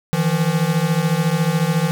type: beating tone pair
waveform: square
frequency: 155.7 / 169.7 Hz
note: D#3 / F3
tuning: +2 / -49 cents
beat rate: 14 Hz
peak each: -20 / -19 dBFS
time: 0.13-1.91 s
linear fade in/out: 0 ms
effects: none